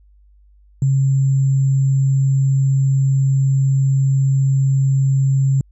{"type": "tone with sample-and-hold", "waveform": "sine", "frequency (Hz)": 135.8, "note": "C#3", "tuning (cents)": -35, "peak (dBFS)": -12, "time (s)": [0.82, 5.61], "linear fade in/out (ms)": 2, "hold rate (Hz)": 7350, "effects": ["added 50 Hz sine -47 dBFS peak until 5.71 s", "resampled to 24000 Hz"]}